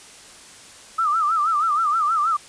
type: tone with vibrato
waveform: sine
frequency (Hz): 1257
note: D#6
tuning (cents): +17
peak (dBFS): -17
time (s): 0.98-2.37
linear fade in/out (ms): 10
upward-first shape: sine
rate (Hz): 6.3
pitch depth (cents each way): 130
effects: white hiss -44 dBFS RMS until 2.48 s + resampled to 22050 Hz